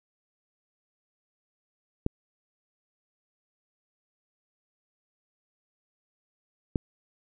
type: clicks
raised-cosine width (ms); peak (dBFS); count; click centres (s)
3; -12; 2; 2.064 / 6.758
effects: none